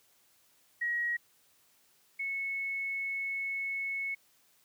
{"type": "tone pair in turn", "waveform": "sine", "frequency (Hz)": [1900, 2200], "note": ["A#6", "C#7"], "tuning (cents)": [33, -14], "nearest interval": "minor third", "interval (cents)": 253, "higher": "second", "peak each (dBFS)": [-29, -32], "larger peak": "first", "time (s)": [[0.81, 1.17], [2.19, 4.15]], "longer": "second", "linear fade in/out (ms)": 10, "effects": ["white hiss -67 dBFS RMS until 4.64 s", "high-pass 60 Hz 12 dB/octave"]}